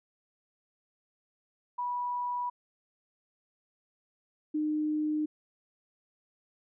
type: tone pair in turn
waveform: sine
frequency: 978 / 304.7 Hz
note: B5 / D#4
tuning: -17 / -36 cents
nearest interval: octave + minor sixth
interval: 2019 cents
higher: first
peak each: -30 / -27 dBFS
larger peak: second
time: 1.78-2.5 / 4.54-5.26 s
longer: neither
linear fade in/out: 10 ms
effects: none